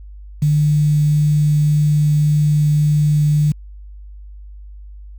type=tone with quantisation; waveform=sine; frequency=149.7 Hz; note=D3; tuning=33 cents sharp; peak=-11 dBFS; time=0.42-3.52 s; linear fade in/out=5 ms; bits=6; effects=added 50 Hz sine -33 dBFS peak until 5.18 s

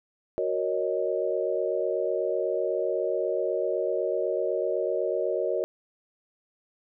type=chord; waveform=sine; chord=D# minor seventh; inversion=first; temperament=equal; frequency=370 / 466.2 / 554.4 / 622.3 Hz; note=F#4 / A#4 / C#5 / D#5; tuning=0 / 0 / 0 / 0 cents; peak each=-30 dBFS; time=0.38-5.64 s; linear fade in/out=0 ms; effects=none

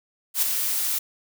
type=noise with ADSR envelope; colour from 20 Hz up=blue; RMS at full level=-19 dBFS; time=0.34-0.99 s; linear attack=84 ms; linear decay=4 ms; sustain=-6 dB; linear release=10 ms; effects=none

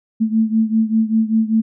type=beating tone pair; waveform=sine; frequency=220 / 225.1 Hz; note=A3 / A3; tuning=0 / +40 cents; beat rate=5.1 Hz; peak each=-15 / -18 dBFS; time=0.2-1.62 s; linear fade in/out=20 ms; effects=none

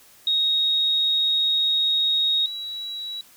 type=tone pair in turn; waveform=sine; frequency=3755 / 3899 Hz; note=A#7 / B7; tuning=+12 / -23 cents; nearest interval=minor second; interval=65 cents; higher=second; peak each=-18 / -29 dBFS; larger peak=first; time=0.27-2.46 / 2.46-3.21 s; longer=first; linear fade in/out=2 ms; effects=white hiss -52 dBFS RMS until 3.36 s

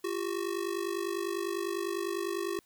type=ring-modulated tone; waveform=square; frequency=370 Hz; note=F#4; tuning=in tune; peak=-29 dBFS; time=0.04-2.59 s; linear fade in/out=0 ms; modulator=25 Hz; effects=white hiss -67 dBFS RMS until 2.65 s

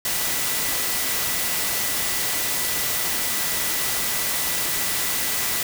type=tone in noise; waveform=sine; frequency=1975.5 Hz; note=B6; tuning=in tune; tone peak=-35 dBFS; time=0.05-5.63 s; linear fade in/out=2 ms; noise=white; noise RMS=-24 dBFS; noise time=0.05-5.63 s; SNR=-14 dB; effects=none

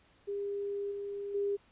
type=tone with level steps; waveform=sine; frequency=403 Hz; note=G4; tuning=48 cents sharp; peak=-33 / -36 / -29 dBFS; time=0.27-1.57 s; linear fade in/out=20 ms; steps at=0.91 / 1.34 s; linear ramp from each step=10 ms; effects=pink hiss -65 dBFS RMS until 1.71 s + resampled to 8000 Hz

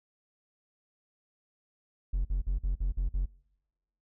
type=tone bursts; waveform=triangle; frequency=45 Hz; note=F#1; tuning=47 cents flat; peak=-23 dBFS; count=7; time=2.13-3.258 s; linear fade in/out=10 ms; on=120 ms; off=48 ms; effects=noise-tail reverb RT60 1.0 s tail -26 dB re dry + tanh soft clip ceiling -19 dBFS

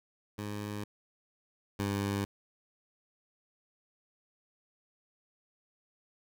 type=tone pair in turn; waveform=15% pulse; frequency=103.7 / 100.23 Hz; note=G#2 / G2; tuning=-2 / +39 cents; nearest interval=minor second; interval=59 cents; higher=first; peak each=-30 / -24 dBFS; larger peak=second; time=0.38-0.84 / 1.79-2.25 s; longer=neither; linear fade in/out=5 ms; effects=none

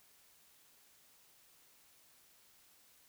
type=silence; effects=white hiss -66 dBFS RMS until 3.08 s

